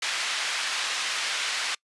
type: band-pass noise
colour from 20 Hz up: pink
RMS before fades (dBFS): -29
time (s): 0.02-1.75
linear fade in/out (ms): 5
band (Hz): 1600 to 5600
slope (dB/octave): 12
effects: noise-tail reverb RT60 0.1 s tail -26 dB re dry + resampled to 24000 Hz